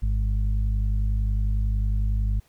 harmonic tone, 51 Hz, G#1, 31 cents flat, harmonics 1 / 2 / 4, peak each -21 / -28 / -39 dBFS, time 0.02-2.4 s, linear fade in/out 10 ms, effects pink hiss -62 dBFS RMS until 2.48 s

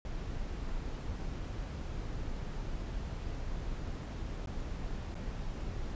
brown noise with dropouts, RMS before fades -38 dBFS, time 0.05-5.95 s, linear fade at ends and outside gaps 1 ms, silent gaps 4.46-4.472 / 5.144-5.152 s, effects resampled to 16000 Hz

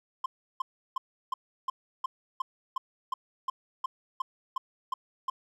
triangle tone bursts, 1046.5 Hz, C6, in tune, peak -25 dBFS, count 15, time 0.24-5.3 s, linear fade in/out 5 ms, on 20 ms, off 340 ms, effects none

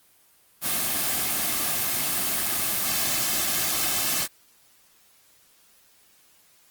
white noise with comb filter, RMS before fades -25 dBFS, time 0.61-4.28 s, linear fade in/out 50 ms, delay 2.1 ms, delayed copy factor -0.55, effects white hiss -59 dBFS RMS until 6.7 s + Opus 24 kbps

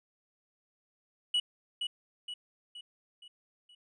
triangle tone with echo, 2933 Hz, F#7, 16 cents flat, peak -24 dBFS, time 1.34-1.4 s, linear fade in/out 5 ms, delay 470 ms, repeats 5, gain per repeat -6 dB, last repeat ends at 3.75 s, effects resampled to 22050 Hz

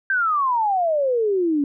sine exponential sweep, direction down, 1594 to 277.2 Hz, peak -17 dBFS, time 0.1-1.64 s, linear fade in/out 2 ms, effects none

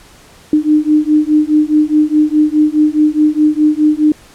sine beating tone pair, 301.5 / 306.3 Hz, D4 / D#4, +46 / -27 cents, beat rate 4.8 Hz, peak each -11 dBFS, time 0.53-4.12 s, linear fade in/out 2 ms, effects pink hiss -42 dBFS RMS until 4.34 s + low-pass 11000 Hz 12 dB/octave

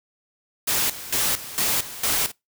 white noise with tremolo, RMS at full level -22 dBFS, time 0.67-2.32 s, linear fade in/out 10 ms, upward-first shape square, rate 2.2 Hz, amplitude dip 80%, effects noise-tail reverb RT60 0.2 s tail -23 dB re dry

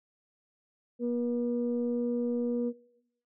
sine tone pair together, 240.2 / 481.3 Hz, B3 / B4, -48 / -45 cents, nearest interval octave, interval 1203 cents, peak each -29 / -31 dBFS, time 0.99-2.73 s, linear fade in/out 50 ms, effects noise-tail reverb RT60 0.8 s tail -20 dB re dry + tanh soft clip ceiling -20 dBFS

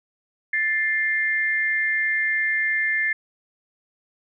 sine tone pair together, 1760 / 2103 Hz, A6 / C7, 0 / +8 cents, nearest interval minor third, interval 308 cents, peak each -22 / -23 dBFS, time 0.53-3.13 s, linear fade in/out 5 ms, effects none

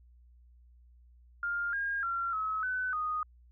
sine tone with pitch steps, 1404 / 1621 / 1371 / 1285 / 1507 / 1240 Hz, F6 / G#6 / F6 / E6 / F#6 / D#6, +9 / -42 / -32 / -45 / +31 / -6 cents, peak -30 dBFS, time 1.43-3.23 s, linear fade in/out 2 ms, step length 300 ms, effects added 60 Hz sine -56 dBFS peak until 3.51 s

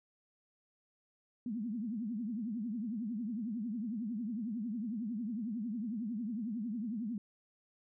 sine tone with vibrato, 224 Hz, A3, 31 cents sharp, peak -35 dBFS, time 1.46-7.18 s, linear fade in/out 2 ms, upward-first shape triangle, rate 11 Hz, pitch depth 240 cents each way, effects none

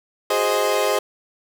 30% pulse chord, Ab dominant seventh, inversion third, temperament equal, 370 / 415.3 / 523.3 / 622.3 Hz, Gb4 / Ab4 / C5 / Eb5, 0 / 0 / 0 / 0 cents, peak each -26 / -20 / -20 / -20 dBFS, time 0.3-0.99 s, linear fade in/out 5 ms, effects none

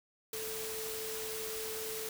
sine tone in noise, 440 Hz, A4, in tune, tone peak -41 dBFS, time 0.33-2.09 s, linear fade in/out 2 ms, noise white, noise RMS -41 dBFS, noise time 0.33-2.09 s, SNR -3 dB, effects none

